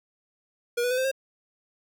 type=tone with pitch steps; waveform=square; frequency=478.4 / 492.1 / 506.3 / 520.8 / 535.7 Hz; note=A#4 / B4 / B4 / C5 / C5; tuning=+45 / -6 / +43 / -8 / +41 cents; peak=-24 dBFS; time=0.77-1.115 s; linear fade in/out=10 ms; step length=69 ms; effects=none